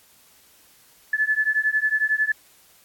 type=beating tone pair; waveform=sine; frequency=1726 / 1737 Hz; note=A6 / A6; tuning=-34 / -23 cents; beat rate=11 Hz; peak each=-22 dBFS; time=1.13-2.32 s; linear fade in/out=5 ms; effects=white hiss -55 dBFS RMS until 2.84 s + AAC 64 kbps